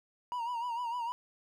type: tone with vibrato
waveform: triangle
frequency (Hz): 953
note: A#5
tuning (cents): +38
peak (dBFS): -31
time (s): 0.32-1.12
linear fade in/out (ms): 0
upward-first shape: sine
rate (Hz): 6.6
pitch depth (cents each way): 71
effects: none